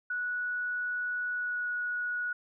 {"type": "tone with pitch glide", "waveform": "sine", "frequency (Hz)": [1470, 1460.7], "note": ["F#6", "F#6"], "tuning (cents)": [-12, -23], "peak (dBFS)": -30, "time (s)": [0.1, 2.33], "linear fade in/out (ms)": 5, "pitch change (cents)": -11, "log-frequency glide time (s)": [1.34, 1.69], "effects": []}